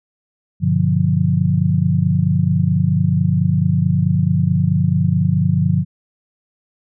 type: chord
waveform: sine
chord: G dominant seventh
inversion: none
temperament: just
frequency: 98 / 122.5 / 147 / 176.4 Hz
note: G2 / B2 / D3 / F3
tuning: 0 / -14 / +2 / +18 cents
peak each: -19 / -22 / -17 / -17 dBFS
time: 0.6-5.85 s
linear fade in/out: 50 ms
effects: none

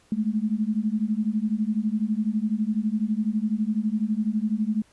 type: beating tone pair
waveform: sine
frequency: 208.9 / 220.9 Hz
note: G#3 / A3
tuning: +10 / +7 cents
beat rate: 12 Hz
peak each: -25 dBFS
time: 0.12-4.82 s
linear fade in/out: 2 ms
effects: pink hiss -60 dBFS RMS until 4.92 s + resampled to 24000 Hz

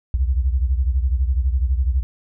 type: beating tone pair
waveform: sine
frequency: 62 / 74 Hz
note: B1 / D2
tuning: +7 / +14 cents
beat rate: 12 Hz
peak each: -17 / -22 dBFS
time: 0.14-2.03 s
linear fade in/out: 0 ms
effects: none

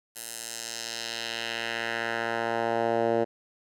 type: tone with band-pass filter sweep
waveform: 10% pulse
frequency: 115.5 Hz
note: A#2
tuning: 16 cents flat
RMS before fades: -30 dBFS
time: 0.15-3.25 s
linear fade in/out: 20 ms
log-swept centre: 11000 to 500 Hz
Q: 1.3
effects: none

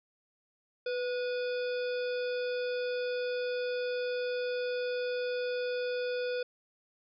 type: harmonic tone with a mistuned harmonic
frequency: 496 Hz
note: B4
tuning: 7 cents sharp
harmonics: 1 / 3 / 5 / 7 / 9 / 10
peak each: -31 / -41 / -45 / -48 / -50 / -51 dBFS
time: 0.86-6.43 s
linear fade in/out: 5 ms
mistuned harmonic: 3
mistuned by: -39 cents
effects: none

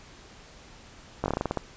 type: slowing click train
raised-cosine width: 1 ms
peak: -12 dBFS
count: 10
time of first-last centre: 1.24-1.573 s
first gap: 19 ms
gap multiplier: 1.16
effects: pink hiss -50 dBFS RMS until 1.76 s + resampled to 16000 Hz

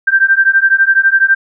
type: beating tone pair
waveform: sine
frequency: 1568 / 1580 Hz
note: G6 / G6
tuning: 0 / +13 cents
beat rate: 12 Hz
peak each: -10 dBFS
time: 0.07-1.35 s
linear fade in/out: 10 ms
effects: none

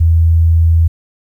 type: tone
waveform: sine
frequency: 82.41 Hz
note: E2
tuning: in tune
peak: -6 dBFS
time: 0-0.88 s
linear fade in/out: 10 ms
effects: 8-bit

